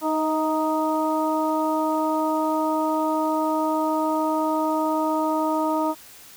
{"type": "harmonic tone with a mistuned harmonic", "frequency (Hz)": 311.1, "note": "D#4", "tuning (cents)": 0, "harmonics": [1, 2, 3, 4], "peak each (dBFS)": [-24, -26, -25, -30], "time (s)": [0.01, 5.95], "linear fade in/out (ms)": 50, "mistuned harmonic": 2, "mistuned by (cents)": 25, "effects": ["white hiss -46 dBFS RMS until 6.36 s"]}